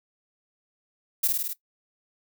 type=noise with echo; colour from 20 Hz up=violet; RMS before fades=-22 dBFS; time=1.23-1.28 s; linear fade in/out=10 ms; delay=51 ms; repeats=5; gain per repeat=-2 dB; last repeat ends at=1.535 s; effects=noise-tail reverb RT60 0.1 s tail -18 dB re dry